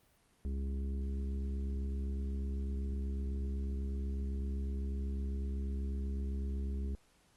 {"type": "harmonic tone", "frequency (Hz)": 68, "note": "C#2", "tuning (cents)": -33, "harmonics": [1, 3, 4, 5, 6], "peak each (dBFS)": [-34, -44, -53, -54, -53], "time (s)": [0.45, 6.95], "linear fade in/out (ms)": 0, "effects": ["pink hiss -69 dBFS RMS until 7.36 s", "Opus 32 kbps"]}